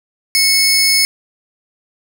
sawtooth tone pair together, 2193 / 5216 Hz, C#7 / E8, -19 / -19 cents, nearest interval octave + minor third, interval 1500 cents, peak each -10 dBFS, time 0.35-1.05 s, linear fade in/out 0 ms, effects none

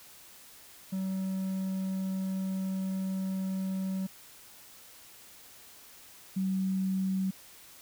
triangle / sine tone pair in turn, 190 / 190 Hz, F#3 / F#3, +46 / +46 cents, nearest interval unison, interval 0 cents, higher neither, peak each -28 / -27 dBFS, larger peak second, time 0.92-4.07 / 6.36-7.31 s, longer first, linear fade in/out 10 ms, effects white hiss -53 dBFS RMS until 7.81 s

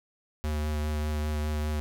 square tone with vibrato, 75.7 Hz, D#2, 47 cents flat, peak -28 dBFS, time 0.44-1.8 s, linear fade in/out 0 ms, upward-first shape triangle, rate 5 Hz, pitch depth 18 cents each way, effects none

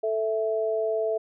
sine tone pair together, 440 / 658.3 Hz, A4 / E5, 0 / -3 cents, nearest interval perfect fifth, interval 697 cents, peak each -26 dBFS, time 0.03-1.18 s, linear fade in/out 10 ms, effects none

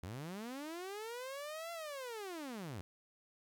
sawtooth linear two-way sweep, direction up then down, 80.8 to 686 to 80.8 Hz, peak -39 dBFS, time 0.03-2.81 s, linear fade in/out 0 ms, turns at 1.72 s, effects 13-bit

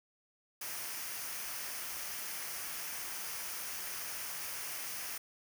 white noise with comb filter, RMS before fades -41 dBFS, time 0.61-5.18 s, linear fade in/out 5 ms, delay 0.26 ms, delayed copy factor -0.5, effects none

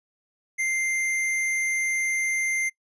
square tone, 2093 Hz, C7, in tune, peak -24 dBFS, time 0.58-2.7 s, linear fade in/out 20 ms, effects noise-tail reverb RT60 0.1 s tail -22 dB re dry + resampled to 24000 Hz

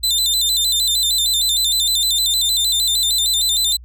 sawtooth tone with vibrato, 3802 Hz, A#7, 33 cents sharp, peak -12 dBFS, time 0.03-3.77 s, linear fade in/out 10 ms, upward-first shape square, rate 6.5 Hz, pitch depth 96 cents each way, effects added 60 Hz sine -36 dBFS peak until 3.84 s

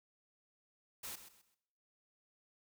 white noise with echo, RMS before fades -45 dBFS, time 1.03-1.16 s, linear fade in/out 10 ms, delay 130 ms, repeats 3, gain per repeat -11 dB, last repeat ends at 1.55 s, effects noise-tail reverb RT60 0.8 s tail -19 dB re dry

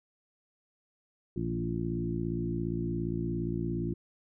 harmonic tone with a mistuned harmonic, 57.3 Hz, A#1, 29 cents flat, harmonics 1 / 2 / 3 / 4 / 5 / 6, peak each -40 / -36 / -35 / -39 / -38 / -36 dBFS, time 1.36-3.94 s, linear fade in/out 5 ms, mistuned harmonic 2, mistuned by +34 cents, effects none

